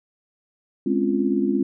sine chord, Db major seventh, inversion second, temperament just, 207.9 / 259.9 / 277.2 / 346.5 Hz, Ab3 / C4 / Db4 / F4, +2 / -11 / 0 / -14 cents, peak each -24 dBFS, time 0.86-1.63 s, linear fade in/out 5 ms, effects none

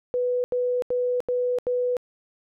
sine tone bursts, 494.5 Hz, B4, 2 cents sharp, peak -21 dBFS, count 5, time 0.14-1.968 s, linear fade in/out 0 ms, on 300 ms, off 82 ms, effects none

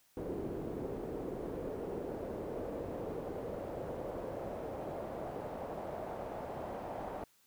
brown noise with band-pass filter sweep, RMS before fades -41 dBFS, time 0.17-7.24 s, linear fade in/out 2 ms, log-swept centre 390 to 720 Hz, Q 2.2, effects white hiss -69 dBFS RMS until 7.46 s

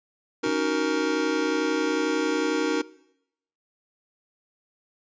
square chord, D# minor seventh, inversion third, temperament just, 280 / 311.1 / 373.4 / 466.7 Hz, C#4 / D#4 / F#4 / A#4, +18 / 0 / +16 / +2 cents, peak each -31 / -28 / -31 / -28 dBFS, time 0.43-2.82 s, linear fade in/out 10 ms
15% pulse tone with exponential decay, 130.81 Hz, C3, in tune, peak -27 dBFS, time 0.46-0.55 s, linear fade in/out 5 ms, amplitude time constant 19 ms
effects noise-tail reverb RT60 0.8 s tail -21 dB re dry + resampled to 16000 Hz

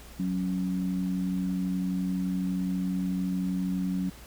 sine tone pair together, 184.47 / 276.4 Hz, F#3 / C#4, -5 / -5 cents, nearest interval perfect fifth, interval 700 cents, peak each -27 / -33 dBFS, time 0.19-4.1 s, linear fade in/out 10 ms, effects added 60 Hz sine -48 dBFS peak until 4.26 s + pink hiss -50 dBFS RMS until 4.26 s

